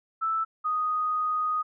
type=tone pair in turn; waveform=sine; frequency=1318.5 / 1244.5 Hz; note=E6 / D#6; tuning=0 / 0 cents; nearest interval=minor second; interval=100 cents; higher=first; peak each=-24 dBFS; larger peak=neither; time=0.21-0.45 / 0.64-1.63 s; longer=second; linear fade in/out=20 ms; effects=none